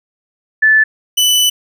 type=tone pair in turn; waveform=sine / sawtooth; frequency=1746 / 2985 Hz; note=A6 / F#7; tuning=-14 / +15 cents; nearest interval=major sixth; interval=929 cents; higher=second; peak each=-6 dBFS; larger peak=neither; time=0.62-0.84 / 1.17-1.5 s; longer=second; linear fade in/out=10 ms; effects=none